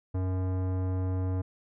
sine tone with tanh clipping, 92.9 Hz, F#2, 7 cents sharp, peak -29 dBFS, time 0.14-1.42 s, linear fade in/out 10 ms, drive 18 dB, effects none

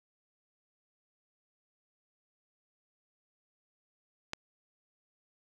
click, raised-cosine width 0.2 ms, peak -17 dBFS, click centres 4.334 s, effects none

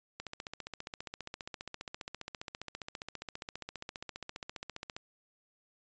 click train, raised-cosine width 0.2 ms, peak -23 dBFS, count 72, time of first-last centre 0.2-4.965 s, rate 14.9 Hz, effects resampled to 16000 Hz

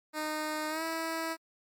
10% pulse tone with pitch glide, 307.5 to 325.8 Hz, D#4 to E4, -20 to -20 cents, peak -24 dBFS, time 0.13-1.37 s, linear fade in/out 50 ms, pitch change +100 cents, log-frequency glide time 0.69-0.83 s, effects MP3 96 kbps

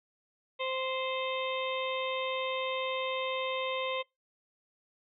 harmonic tone, 522 Hz, C5, 4 cents flat, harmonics 1 / 2 / 4 / 5 / 6 / 7, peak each -34 / -37 / -40 / -41 / -42 / -42 dBFS, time 0.59-4.03 s, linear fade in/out 20 ms, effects noise-tail reverb RT60 0.2 s tail -24 dB re dry

